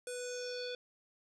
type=tone with low-pass filter sweep; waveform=square; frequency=493.9 Hz; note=B4; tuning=in tune; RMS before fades=-41 dBFS; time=0.07-0.75 s; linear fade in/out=2 ms; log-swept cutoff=9300 to 3800 Hz; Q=5.8; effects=none